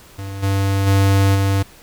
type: tone with level steps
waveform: square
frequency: 98 Hz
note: G2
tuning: in tune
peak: -27 / -16 / -12 / -15 dBFS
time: 0.18-1.63 s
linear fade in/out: 10 ms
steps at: 0.42 / 0.86 / 1.34 s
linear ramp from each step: 20 ms
effects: pink hiss -45 dBFS RMS until 1.82 s